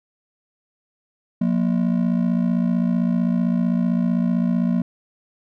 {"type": "ring-modulated tone", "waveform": "triangle", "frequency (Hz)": 207.7, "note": "G#3", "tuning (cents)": 0, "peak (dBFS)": -12, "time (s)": [1.41, 4.82], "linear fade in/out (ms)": 5, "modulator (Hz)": 27.8, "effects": []}